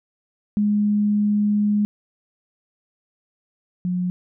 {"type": "tone pair in turn", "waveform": "sine", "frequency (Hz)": [207.7, 180.09], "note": ["G#3", "F#3"], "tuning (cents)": [0, -47], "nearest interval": "major second", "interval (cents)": 247, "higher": "first", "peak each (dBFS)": [-16, -20], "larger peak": "first", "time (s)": [[0.57, 1.85], [3.85, 4.1]], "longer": "first", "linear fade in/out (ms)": 0, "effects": []}